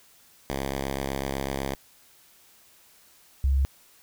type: tone pair in turn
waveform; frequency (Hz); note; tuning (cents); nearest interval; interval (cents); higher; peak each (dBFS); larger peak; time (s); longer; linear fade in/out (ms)
5% pulse / sine; 68 / 67.71; C#2 / C#2; -33 / -40; unison; 7; first; -17 / -19; first; 0.5-1.75 / 3.44-3.65; first; 0
effects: white hiss -57 dBFS RMS until 4.02 s